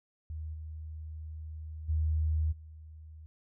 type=tone with level steps; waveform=sine; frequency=78.2 Hz; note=D#2; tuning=9 cents sharp; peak=-36 / -39 / -26 / -46 dBFS; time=0.3-3.26 s; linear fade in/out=0 ms; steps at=0.53 / 1.88 / 2.51 s; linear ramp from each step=20 ms; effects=none